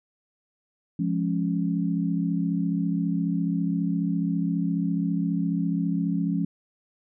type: chord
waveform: sine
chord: Db major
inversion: first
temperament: just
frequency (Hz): 173.24 / 207.9 / 277.2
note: F3 / Ab3 / Db4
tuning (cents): -14 / +2 / 0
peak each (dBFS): -25 / -29 / -28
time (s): 0.99-6.45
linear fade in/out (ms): 5
effects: none